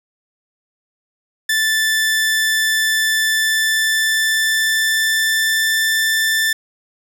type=tone with pitch glide; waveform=sawtooth; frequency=1760 to 1772.2 Hz; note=A6 to A6; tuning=0 to +12 cents; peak=-11 dBFS; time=1.49-6.53 s; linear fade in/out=5 ms; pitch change=+12 cents; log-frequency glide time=3.29-5.81 s; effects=none